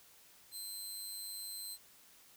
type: tone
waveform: 15% pulse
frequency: 4100 Hz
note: C8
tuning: 36 cents flat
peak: -36 dBFS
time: 0.51-1.78 s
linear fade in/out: 50 ms
effects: white hiss -62 dBFS RMS until 2.36 s